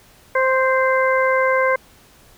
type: harmonic tone with a mistuned harmonic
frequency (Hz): 523.3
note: C5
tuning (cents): 0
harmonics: 1 / 2 / 3 / 4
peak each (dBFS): -17 / -20 / -22 / -23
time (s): 0.35-1.76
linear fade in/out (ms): 5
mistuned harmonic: 4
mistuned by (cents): -16
effects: pink hiss -50 dBFS RMS until 2.37 s